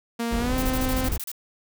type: tone with pitch glide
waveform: sawtooth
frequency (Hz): 233.1 to 258.6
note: A#3 to C4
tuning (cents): 0 to -20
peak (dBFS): -21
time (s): 0.19-1.09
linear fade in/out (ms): 10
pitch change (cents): +180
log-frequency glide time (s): 0.38-0.55
type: noise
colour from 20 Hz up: brown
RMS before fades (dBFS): -27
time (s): 0.31-1.18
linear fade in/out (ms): 10
type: noise bursts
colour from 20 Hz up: blue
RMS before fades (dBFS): -33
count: 10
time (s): 0.58-1.316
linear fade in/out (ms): 0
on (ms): 43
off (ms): 34
effects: none